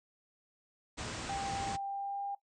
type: low-pass noise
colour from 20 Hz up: pink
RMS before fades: -40 dBFS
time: 0.97-1.77 s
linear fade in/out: 20 ms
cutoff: 8700 Hz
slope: 96 dB/octave
type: tone with pitch glide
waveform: sine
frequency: 791 to 800.2 Hz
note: G5 to G5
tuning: +15 to +35 cents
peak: -35 dBFS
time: 1.29-2.35 s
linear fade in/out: 5 ms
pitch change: +20 cents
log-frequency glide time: 1.8-2.24 s
effects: noise-tail reverb RT60 0.1 s tail -17 dB re dry + high-pass 60 Hz 12 dB/octave